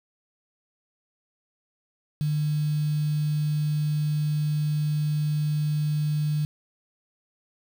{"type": "tone with quantisation", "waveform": "sine", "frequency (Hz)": 150, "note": "D3", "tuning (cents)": 37, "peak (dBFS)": -22, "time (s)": [2.21, 6.45], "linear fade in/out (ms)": 0, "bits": 7, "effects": []}